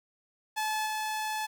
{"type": "tone with level steps", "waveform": "sawtooth", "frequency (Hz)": 863, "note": "A5", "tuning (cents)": -34, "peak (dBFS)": [-25, -27], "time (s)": [0.56, 1.47], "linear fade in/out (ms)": 20, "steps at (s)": 0.86, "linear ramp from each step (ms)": 5, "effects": ["10-bit"]}